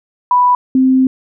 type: tone pair in turn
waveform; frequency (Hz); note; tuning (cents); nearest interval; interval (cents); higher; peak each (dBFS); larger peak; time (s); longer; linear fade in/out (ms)
sine; 987.8 / 260.7; B5 / C4; 0 / -6; octave + major seventh; 2306; first; -7; neither; 0.31-0.55 / 0.75-1.07; second; 2
effects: none